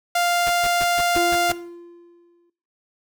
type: tone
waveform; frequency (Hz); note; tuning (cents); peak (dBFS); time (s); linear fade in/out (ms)
sawtooth; 698.5; F5; 0; -14; 0.15-1.52; 5
type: noise bursts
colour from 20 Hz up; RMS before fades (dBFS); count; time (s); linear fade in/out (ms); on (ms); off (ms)
pink; -30; 7; 0.46-1.527; 10; 41; 130
type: tone with exponential decay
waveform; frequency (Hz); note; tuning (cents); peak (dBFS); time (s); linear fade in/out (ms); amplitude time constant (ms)
triangle; 344.8; F4; -22; -18; 1.16-2.5; 5; 290
effects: noise-tail reverb RT60 0.5 s tail -18 dB re dry